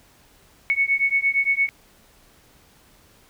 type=beating tone pair; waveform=sine; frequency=2210 / 2218.7 Hz; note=C#7 / C#7; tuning=-6 / +1 cents; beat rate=8.7 Hz; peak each=-21 dBFS; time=0.7-1.69 s; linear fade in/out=0 ms; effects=pink hiss -55 dBFS RMS until 3.29 s